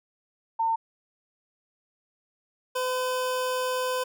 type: tone pair in turn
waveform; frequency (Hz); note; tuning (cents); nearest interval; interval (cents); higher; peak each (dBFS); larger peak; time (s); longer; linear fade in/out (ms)
sine / 25% pulse; 905 / 507.9; A5 / B4; +48 / +48; minor seventh; 1000; first; -22; neither; 0.59-0.76 / 2.75-4.04; second; 10
effects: none